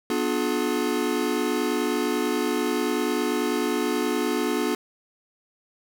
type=chord; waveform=square; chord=B diminished seventh; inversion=none; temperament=just; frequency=246.9 / 296.3 / 355.6 / 426.7 Hz; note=B3 / D4 / F4 / Ab4; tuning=0 / +15 / +31 / +47 cents; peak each=-29 dBFS; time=0.1-4.75 s; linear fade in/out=2 ms; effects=none